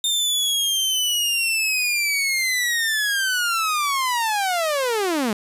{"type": "linear sweep", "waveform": "sawtooth", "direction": "down", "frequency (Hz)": [3636, 199.2], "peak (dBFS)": -16, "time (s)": [0.04, 5.33], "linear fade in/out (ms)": 2, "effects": ["resampled to 32000 Hz", "8-bit"]}